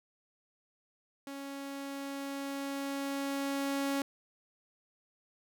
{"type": "tone with level ramp", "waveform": "sawtooth", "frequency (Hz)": 277.2, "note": "C#4", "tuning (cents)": 0, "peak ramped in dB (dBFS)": [-37, -26], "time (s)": [1.27, 4.02], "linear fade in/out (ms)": 2, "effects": []}